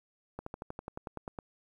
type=slowing click train; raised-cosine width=1 ms; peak=-25 dBFS; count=12; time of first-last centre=0.39-1.388 s; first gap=74 ms; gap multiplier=1.04; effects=10-bit